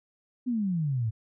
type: exponential sweep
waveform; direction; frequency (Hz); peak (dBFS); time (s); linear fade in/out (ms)
sine; down; 258.2 to 104.9; -25; 0.46-1.11; 20
effects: none